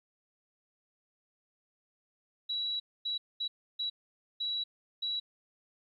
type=tone bursts at uneven times; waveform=sine; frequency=3908 Hz; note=B7; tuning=19 cents flat; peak=-31 dBFS; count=6; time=2.49-2.8 / 3.05-3.18 / 3.4-3.48 / 3.79-3.9 / 4.4-4.64 / 5.02-5.2 s; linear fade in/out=10 ms; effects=12-bit